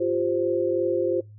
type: chord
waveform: sine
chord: F suspended second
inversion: none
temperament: equal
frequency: 349.2 / 392 / 523.3 Hz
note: F4 / G4 / C5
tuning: 0 / 0 / 0 cents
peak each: -24 / -28 / -25 dBFS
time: 0-1.21 s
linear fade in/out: 10 ms
effects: noise-tail reverb RT60 0.2 s tail -21 dB re dry + added 105 Hz sine -43 dBFS peak until 1.38 s